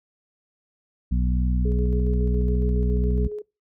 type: harmonic tone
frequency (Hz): 61.74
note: B1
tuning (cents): 0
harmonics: 1 / 2 / 3 / 4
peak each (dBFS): -20 / -30 / -27 / -33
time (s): 1.11-3.28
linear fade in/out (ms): 10
type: tone with tremolo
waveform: sine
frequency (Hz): 420.3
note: G#4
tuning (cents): +21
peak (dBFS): -28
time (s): 1.65-3.42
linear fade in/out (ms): 5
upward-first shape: square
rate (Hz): 7.2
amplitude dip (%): 35
effects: noise-tail reverb RT60 0.3 s tail -26 dB re dry